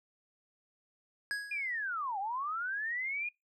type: tone with exponential decay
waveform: square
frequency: 1661.2 Hz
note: G#6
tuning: in tune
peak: -31 dBFS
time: 1.31-1.82 s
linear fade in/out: 0 ms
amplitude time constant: 110 ms
type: linear two-way sweep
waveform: sine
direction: down then up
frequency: 2461 to 755 to 2461 Hz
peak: -33 dBFS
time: 1.51-3.29 s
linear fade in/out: 5 ms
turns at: 2.19 s
effects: noise-tail reverb RT60 0.2 s tail -25 dB re dry + low-pass 8000 Hz 12 dB/octave